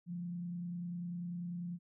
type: tone with frequency modulation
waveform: sine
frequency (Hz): 174.5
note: F3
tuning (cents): -1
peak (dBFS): -38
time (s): 0.06-1.79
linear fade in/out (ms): 50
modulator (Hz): 30.1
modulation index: 0.27
effects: none